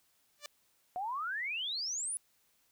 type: tone with exponential growth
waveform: 5% pulse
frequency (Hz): 587.3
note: D5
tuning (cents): 0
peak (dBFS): -27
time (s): 0.38-0.46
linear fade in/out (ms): 2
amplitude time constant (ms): 17
type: exponential sweep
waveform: sine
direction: up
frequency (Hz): 703 to 10480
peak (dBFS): -34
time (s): 0.96-2.17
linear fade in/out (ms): 0
effects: white hiss -72 dBFS RMS until 2.71 s